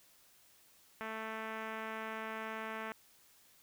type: tone with low-pass filter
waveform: 5% pulse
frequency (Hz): 220.6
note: A3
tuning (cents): +5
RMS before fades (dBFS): -42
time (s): 1.01-2.92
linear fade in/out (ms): 0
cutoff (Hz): 2000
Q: 0.97
effects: white hiss -65 dBFS RMS until 3.62 s